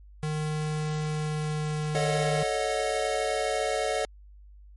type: tone with pitch glide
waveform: square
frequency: 153.2 to 152.14 Hz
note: D#3 to D#3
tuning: -27 to -39 cents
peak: -28 dBFS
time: 0.23-2.43 s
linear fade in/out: 0 ms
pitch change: -12 cents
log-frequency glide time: 0.95-1.79 s
type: chord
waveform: square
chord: D# half-diminished seventh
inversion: second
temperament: equal with one note detuned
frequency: 440 / 554.4 / 622.3 / 729.4 Hz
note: A4 / C#5 / D#5 / F#5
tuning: 0 / 0 / 0 / -25 cents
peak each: -32 dBFS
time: 1.95-4.05 s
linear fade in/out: 0 ms
effects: added 50 Hz sine -47 dBFS peak until 4.76 s + MP3 48 kbps